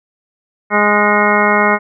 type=harmonic tone with a mistuned harmonic; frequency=207.7 Hz; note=G#3; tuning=in tune; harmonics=1 / 2 / 3 / 4 / 5 / 6 / 7 / 9 / 10; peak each=-18 / -18 / -18 / -18 / -18 / -18 / -18 / -18 / -18 dBFS; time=0.7-1.79 s; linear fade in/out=50 ms; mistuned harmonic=10; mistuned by=+64 cents; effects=none